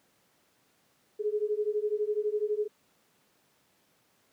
sine beating tone pair, 415.3 / 427.3 Hz, G#4 / G#4, 0 / +49 cents, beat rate 12 Hz, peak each -30 dBFS, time 1.19-2.68 s, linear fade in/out 20 ms, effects pink hiss -68 dBFS RMS until 4.32 s + high-pass 150 Hz 12 dB/octave

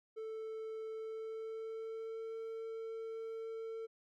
triangle tone with pitch glide, 441.2 to 449.4 Hz, A4 to A4, +5 to +37 cents, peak -39 dBFS, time 0.16-3.87 s, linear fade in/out 20 ms, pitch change +32 cents, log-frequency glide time 0.9-2.31 s, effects none

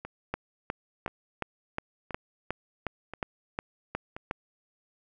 two click trains, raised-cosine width 0.5 ms, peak -15 / -23 dBFS, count 12 / 5, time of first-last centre 0.34-4.311 / 0.05-4.165 s, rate 2.77 / 0.972 Hz, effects none

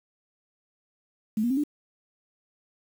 sine tone with pitch steps, 215.8 / 239.4 / 265.7 / 294.8 Hz, A3 / A#3 / C4 / D4, -33 / +46 / +27 / +7 cents, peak -22 dBFS, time 1.37-1.638 s, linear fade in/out 5 ms, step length 67 ms, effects 8-bit

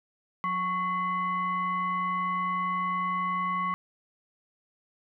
sine tone with frequency modulation, 1108.7 Hz, C#6, in tune, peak -26 dBFS, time 0.44-3.74 s, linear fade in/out 0 ms, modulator 929 Hz, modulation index 0.6, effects none

